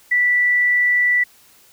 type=tone; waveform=sine; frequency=1966 Hz; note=B6; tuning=8 cents flat; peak=-13 dBFS; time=0.11-1.24 s; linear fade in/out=10 ms; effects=white hiss -51 dBFS RMS until 1.72 s